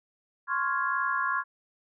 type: chord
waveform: sine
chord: Db major seventh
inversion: third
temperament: equal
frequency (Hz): 1046.5 / 1108.7 / 1396.9 / 1661.2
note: C6 / Db6 / F6 / Ab6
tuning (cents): 0 / 0 / 0 / 0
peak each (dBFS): -31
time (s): 0.47-1.44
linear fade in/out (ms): 50
effects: none